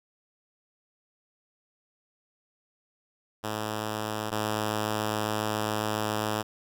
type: tone pair in turn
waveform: 5% pulse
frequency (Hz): 107.7 / 107.27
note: A2 / A2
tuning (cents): -37 / -44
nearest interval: unison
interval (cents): 7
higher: first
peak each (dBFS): -19 / -16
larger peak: second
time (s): 3.43-4.31 / 4.31-6.43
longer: second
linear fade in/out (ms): 20
effects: none